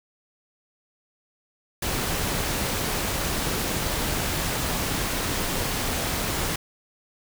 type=noise with amplitude modulation; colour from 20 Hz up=pink; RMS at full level=-25 dBFS; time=1.82-6.56 s; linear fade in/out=5 ms; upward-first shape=sine; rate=264 Hz; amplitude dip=35%; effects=none